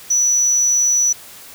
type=tone; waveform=sine; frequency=5920 Hz; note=F#8; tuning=in tune; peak=-10 dBFS; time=0.1-1.13 s; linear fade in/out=10 ms; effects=tanh soft clip ceiling -11 dBFS + white hiss -39 dBFS RMS until 1.54 s